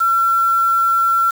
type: tone with quantisation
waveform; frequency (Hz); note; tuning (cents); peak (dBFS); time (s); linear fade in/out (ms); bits
sine; 1355; E6; +47; -12; 0-1.31; 10; 5
effects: none